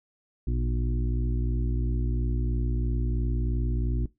harmonic tone with a mistuned harmonic, 59.7 Hz, A#1, 42 cents sharp, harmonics 1 / 2 / 4 / 5 / 6, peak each -25 / -31 / -37 / -39 / -41 dBFS, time 0.47-4.06 s, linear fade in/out 5 ms, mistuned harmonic 1, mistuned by -97 cents, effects noise-tail reverb RT60 0.2 s tail -20 dB re dry

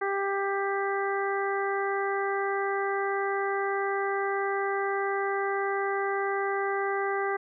harmonic tone, 395.1 Hz, G4, 14 cents sharp, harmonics 1 / 2 / 3 / 4 / 5, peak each -29 / -32 / -34 / -35 / -36 dBFS, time 0.01-7.37 s, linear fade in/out 10 ms, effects none

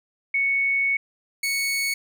sine / sawtooth tone pair in turn, 2217 / 2217 Hz, C#7 / C#7, 0 / 0 cents, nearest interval unison, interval 0 cents, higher neither, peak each -19 dBFS, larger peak neither, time 0.34-0.97 / 1.43-1.94 s, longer first, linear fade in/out 5 ms, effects none

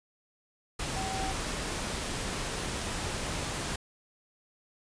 sine tone in noise, 766 Hz, G5, 40 cents flat, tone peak -35 dBFS, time 0.96-1.32 s, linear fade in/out 5 ms, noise pink, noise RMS -34 dBFS, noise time 0.79-3.76 s, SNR -4 dB, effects resampled to 22050 Hz

